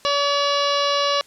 harmonic tone, 570 Hz, C#5, 48 cents sharp, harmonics 1 / 2 / 3 / 4 / 5 / 6 / 7 / 8 / 9 / 10, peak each -22 / -22 / -32 / -34 / -27 / -31 / -27 / -35 / -31 / -35 dBFS, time 0.05-1.21 s, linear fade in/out 0 ms, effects white hiss -51 dBFS RMS until 1.26 s + low-pass 9000 Hz 12 dB/octave

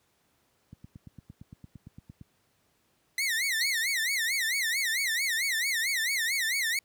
click train, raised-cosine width 5 ms, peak -31 dBFS, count 14, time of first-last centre 0.73-2.212 s, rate 8.77 Hz
sawtooth tone with vibrato, 1990 Hz, B6, 13 cents sharp, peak -23 dBFS, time 3.18-6.79 s, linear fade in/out 2 ms, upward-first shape sine, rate 4.5 Hz, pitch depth 210 cents each way
triangle tone with exponential decay, 4325 Hz, C#8, 43 cents flat, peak -25 dBFS, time 3.61-3.95 s, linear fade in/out 1 ms, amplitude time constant 72 ms
effects pink hiss -70 dBFS RMS until 6.84 s + high-pass 80 Hz 12 dB/octave

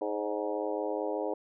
harmonic tone with a mistuned harmonic, 105.1 Hz, G#2, 21 cents sharp, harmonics 3 / 4 / 5 / 6 / 7 / 8 / 9, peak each -37 / -35 / -35 / -38 / -41 / -42 / -44 dBFS, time 0.01-1.34 s, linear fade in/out 5 ms, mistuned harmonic 6, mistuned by -47 cents, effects none

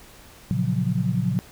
sine chord, Gb major seventh, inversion first, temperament equal, 116.54 / 138.59 / 174.61 / 185 Hz, Bb2 / Db3 / F3 / Gb3, 0 / 0 / 0 / 0 cents, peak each -26 dBFS, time 0.51-1.39 s, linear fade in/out 0 ms, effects pink hiss -48 dBFS RMS until 1.51 s

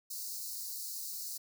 white high-pass noise, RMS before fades -41 dBFS, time 0.1-1.38 s, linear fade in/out 10 ms, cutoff 4100 Hz, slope 96 dB/octave, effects none

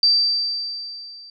sine tone with level ramp, 4666 Hz, D8, 12 cents flat, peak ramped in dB -11 to -39 dBFS, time 0.03-1.3 s, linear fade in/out 2 ms, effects none

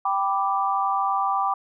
sine chord, G major, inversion none, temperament equal, 784 / 987.8 / 1174.7 Hz, G5 / B5 / D6, 0 / 0 / 0 cents, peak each -24 / -27 / -24 dBFS, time 0.05-1.54 s, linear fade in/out 5 ms, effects none

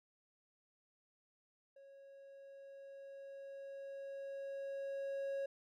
triangle tone with level ramp, 550 Hz, C#5, 14 cents flat, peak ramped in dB -55 to -35 dBFS, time 1.76-5.46 s, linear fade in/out 5 ms, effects none

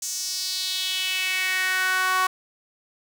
sawtooth tone with high-pass filter sweep, 372.9 Hz, F#4, 14 cents sharp, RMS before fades -25 dBFS, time 0.02-2.27 s, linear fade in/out 5 ms, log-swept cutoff 6600 to 1100 Hz, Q 3.3, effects none

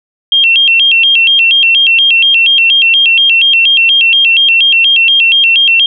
sine tone with vibrato, 2950 Hz, F#7, 6 cents flat, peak -4 dBFS, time 0.32-5.86 s, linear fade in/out 2 ms, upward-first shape square, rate 4.2 Hz, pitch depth 150 cents each way, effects none

